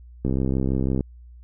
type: click train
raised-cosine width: 3 ms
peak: -11 dBFS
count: 51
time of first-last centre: 0.25-1.008 s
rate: 66 Hz
effects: added 60 Hz sine -42 dBFS peak until 1.43 s